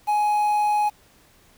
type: tone with quantisation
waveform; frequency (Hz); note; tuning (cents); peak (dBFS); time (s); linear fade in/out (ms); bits
triangle; 837; G#5; +13; -16; 0.07-0.9; 20; 7
effects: pink hiss -56 dBFS RMS until 1.57 s